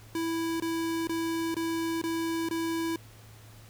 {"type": "tone bursts", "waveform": "square", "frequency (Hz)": 329.6, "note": "E4", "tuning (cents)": 0, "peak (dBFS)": -29, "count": 6, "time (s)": [0.15, 2.96], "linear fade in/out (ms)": 2, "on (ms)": 450, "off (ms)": 22, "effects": ["added 109 Hz sine -50 dBFS peak until 3.69 s", "pink hiss -55 dBFS RMS until 3.69 s"]}